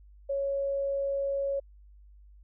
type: tone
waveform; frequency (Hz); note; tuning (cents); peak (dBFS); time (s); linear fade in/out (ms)
sine; 554.4; C#5; 0; -27; 0.29-1.6; 10
effects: added 50 Hz sine -51 dBFS peak until 2.43 s

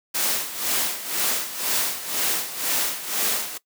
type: noise with tremolo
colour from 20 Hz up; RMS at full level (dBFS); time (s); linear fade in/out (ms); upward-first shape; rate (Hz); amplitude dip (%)
white; -22; 0.14-3.58; 10; sine; 2; 75
effects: noise-tail reverb RT60 0.1 s tail -19 dB re dry + high-pass 200 Hz 12 dB/octave

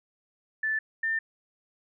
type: tone pair in turn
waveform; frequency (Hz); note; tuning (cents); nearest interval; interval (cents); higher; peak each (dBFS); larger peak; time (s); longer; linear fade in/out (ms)
sine; 1754 / 1800.2; A6 / A6; -6 / +39; unison; 45; second; -25; neither; 0.63-0.79 / 1.03-1.19; neither; 5
effects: none

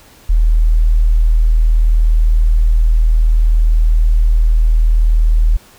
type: tone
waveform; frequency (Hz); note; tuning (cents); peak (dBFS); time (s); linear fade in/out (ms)
sine; 39.68; D#1; +35; -7; 0.29-5.57; 10
effects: pink hiss -44 dBFS RMS until 5.78 s

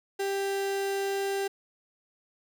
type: tone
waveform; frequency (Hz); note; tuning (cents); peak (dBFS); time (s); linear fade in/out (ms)
35% pulse; 393.8; G4; +8; -26; 0.19-1.48; 10
effects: none

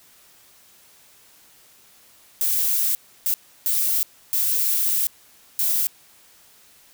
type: noise bursts at uneven times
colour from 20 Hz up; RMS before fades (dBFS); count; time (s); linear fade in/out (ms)
violet; -21; 5; 2.41-2.95 / 3.26-3.34 / 3.66-4.03 / 4.33-5.07 / 5.59-5.87; 0
effects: white hiss -53 dBFS RMS until 6.93 s

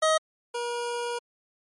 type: tone pair in turn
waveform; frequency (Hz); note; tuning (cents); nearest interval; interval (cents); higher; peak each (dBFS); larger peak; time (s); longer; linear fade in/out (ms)
25% pulse; 631 / 477.8; D#5 / A#4; +24 / +43; perfect fourth; 481; first; -16 / -25; first; 0.02-0.18 / 0.54-1.19; second; 10
effects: MP3 48 kbps

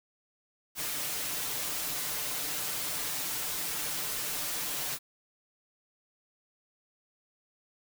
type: noise with comb filter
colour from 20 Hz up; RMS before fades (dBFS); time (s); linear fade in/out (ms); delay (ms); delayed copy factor
white; -34; 0.75-4.99; 50; 6.7; +0.8
effects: none

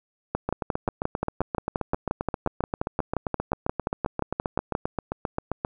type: two click trains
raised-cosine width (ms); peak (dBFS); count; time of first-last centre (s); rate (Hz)
1; -10 / -12; 26 / 40; 0.35-4.751 / 0.49-5.649; 5.68 / 7.56
effects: none

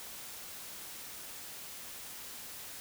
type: silence
effects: white hiss -46 dBFS RMS until 2.8 s

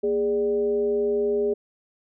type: tone with frequency modulation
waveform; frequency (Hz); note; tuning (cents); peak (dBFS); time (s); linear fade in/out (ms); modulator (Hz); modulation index
sine; 412; G#4; -14; -20; 0.03-1.54; 10; 176; 0.5
effects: none

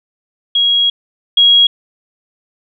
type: tone pair in turn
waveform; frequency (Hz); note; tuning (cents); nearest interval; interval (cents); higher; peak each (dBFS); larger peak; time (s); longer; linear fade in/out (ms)
sine; 3300 / 3300; G#7 / G#7; -12 / -12; unison; 0; neither; -9 / -5; second; 0.55-0.9 / 1.37-1.67; first; 5
effects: none

